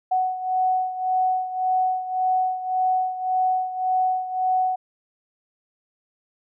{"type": "beating tone pair", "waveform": "sine", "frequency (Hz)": [743, 744.8], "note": ["F#5", "F#5"], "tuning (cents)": [7, 11], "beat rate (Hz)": 1.8, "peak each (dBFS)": [-21, -26], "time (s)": [0.11, 4.76], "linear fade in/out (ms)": 10, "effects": []}